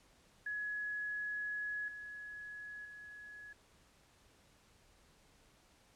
sine tone with level steps, 1686 Hz, G#6, 26 cents sharp, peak -37 / -45 / -49 dBFS, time 0.46-3.53 s, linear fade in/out 5 ms, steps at 1.88 / 2.85 s, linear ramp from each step 2 ms, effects pink hiss -67 dBFS RMS until 5.95 s + low-pass 10000 Hz 12 dB/octave

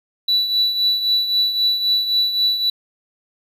triangle tone with tremolo, 3951 Hz, B7, in tune, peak -10 dBFS, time 0.28-2.7 s, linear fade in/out 5 ms, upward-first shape triangle, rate 3.8 Hz, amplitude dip 70%, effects tanh soft clip ceiling -9 dBFS

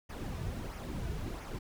brown noise with flanger, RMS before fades -39 dBFS, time 0.09-1.59 s, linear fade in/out 10 ms, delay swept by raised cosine 0.24 to 3.74 ms, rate 1.5 Hz, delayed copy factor -0.6, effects none

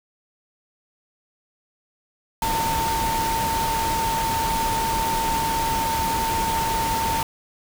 sine tone in noise, 904 Hz, A5, 47 cents sharp, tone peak -22 dBFS, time 2.42-7.23 s, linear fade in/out 2 ms, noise pink, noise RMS -27 dBFS, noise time 2.42-7.23 s, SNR +2 dB, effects none

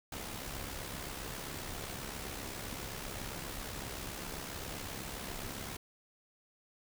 pink noise with amplitude modulation, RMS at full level -40 dBFS, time 0.12-5.77 s, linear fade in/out 5 ms, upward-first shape sine, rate 67.6 Hz, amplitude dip 50%, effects none

